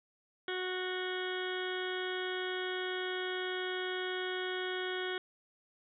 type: harmonic tone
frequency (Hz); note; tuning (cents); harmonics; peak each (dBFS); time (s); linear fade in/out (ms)
368.2; F#4; -8; 1 / 2 / 3 / 4 / 5 / 6 / 8 / 9 / 10; -37 / -46 / -48 / -41 / -44 / -47 / -49 / -43 / -52; 0.48-5.18; 2
effects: none